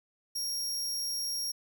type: tone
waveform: sawtooth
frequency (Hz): 5588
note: F8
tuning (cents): 0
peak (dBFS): -29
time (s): 0.35-1.52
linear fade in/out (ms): 10
effects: 11-bit